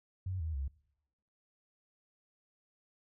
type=tone with pitch steps; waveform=sine; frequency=93.1 / 79.66 / 68.15 Hz; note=F#2 / D#2 / C#2; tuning=+11 / +41 / -29 cents; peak=-34 dBFS; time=0.26-0.68 s; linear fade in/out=5 ms; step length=140 ms; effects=noise-tail reverb RT60 0.8 s tail -21 dB re dry